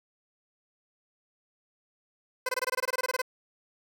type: tone bursts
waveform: 15% pulse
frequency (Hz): 510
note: C5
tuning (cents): -44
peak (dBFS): -20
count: 15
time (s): 2.46-3.218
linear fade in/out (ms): 5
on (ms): 30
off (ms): 22
effects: none